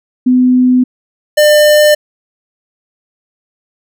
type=tone pair in turn; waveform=sine / square; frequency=252.1 / 599.6 Hz; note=B3 / D5; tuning=+36 / +36 cents; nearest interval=octave + minor third; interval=1500 cents; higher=second; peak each=-5 dBFS; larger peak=neither; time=0.26-0.84 / 1.37-1.95 s; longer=neither; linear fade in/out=10 ms; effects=none